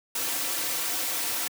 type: noise with comb filter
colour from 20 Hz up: white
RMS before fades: -29 dBFS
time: 0.15-1.48 s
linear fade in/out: 5 ms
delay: 4.8 ms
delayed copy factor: -0.8
effects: high-pass 200 Hz 12 dB/octave